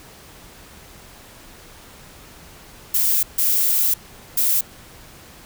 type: noise bursts at uneven times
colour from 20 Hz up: violet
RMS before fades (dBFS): -18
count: 3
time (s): 2.94-3.23 / 3.38-3.94 / 4.37-4.61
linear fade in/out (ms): 5
effects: pink hiss -44 dBFS RMS until 5.45 s